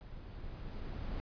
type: noise with level ramp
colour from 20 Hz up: brown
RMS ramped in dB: -49 to -38 dBFS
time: 0.01-1.2 s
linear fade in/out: 0 ms
effects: resampled to 11025 Hz